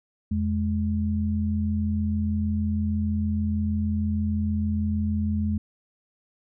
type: tone pair together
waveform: sine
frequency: 84.4 / 210.8 Hz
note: E2 / G#3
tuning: +41 / +26 cents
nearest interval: octave + major third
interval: 1585 cents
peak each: -25 dBFS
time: 0.31-5.58 s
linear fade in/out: 5 ms
effects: none